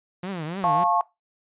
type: tone with vibrato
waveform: sawtooth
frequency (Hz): 173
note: F3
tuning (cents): -16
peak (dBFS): -25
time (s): 0.23-0.84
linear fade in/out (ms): 5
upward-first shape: triangle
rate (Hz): 3.5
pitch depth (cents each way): 270
type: chord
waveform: sine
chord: F augmented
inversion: none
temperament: just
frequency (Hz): 698.5 / 873.1 / 1091.3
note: F5 / A5 / C#6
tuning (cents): 0 / -14 / -27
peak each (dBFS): -23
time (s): 0.64-1.01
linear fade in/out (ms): 0
effects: noise-tail reverb RT60 0.2 s tail -19 dB re dry + resampled to 8000 Hz